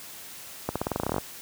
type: accelerating click train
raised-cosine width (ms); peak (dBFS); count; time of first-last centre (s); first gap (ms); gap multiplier
1; -12; 14; 0.69-1.182; 66; 0.9
effects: white hiss -43 dBFS RMS until 1.41 s + high-pass 60 Hz 12 dB/octave